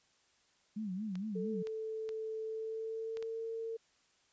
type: tone with vibrato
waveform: sine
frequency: 199.7 Hz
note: G3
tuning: 32 cents sharp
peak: -36 dBFS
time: 0.76-1.63 s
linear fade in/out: 10 ms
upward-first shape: sine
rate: 4.4 Hz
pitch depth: 170 cents each way
type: clicks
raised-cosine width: 0.2 ms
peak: -32 dBFS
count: 5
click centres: 1.155 / 1.671 / 2.091 / 3.171 / 3.226 s
type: tone with pitch glide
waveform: sine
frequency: 440 to 452.4 Hz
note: A4 to A4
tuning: 0 to +48 cents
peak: -37 dBFS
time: 1.35-3.77 s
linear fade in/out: 10 ms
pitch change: +48 cents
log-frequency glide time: 2.43-3.43 s
effects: white hiss -71 dBFS RMS until 4.32 s + resampled to 16000 Hz